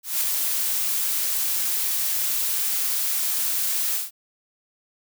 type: noise with ADSR envelope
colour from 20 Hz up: blue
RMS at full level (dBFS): -22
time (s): 0.03-4.11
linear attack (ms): 180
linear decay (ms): 6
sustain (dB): -2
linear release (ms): 160
effects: none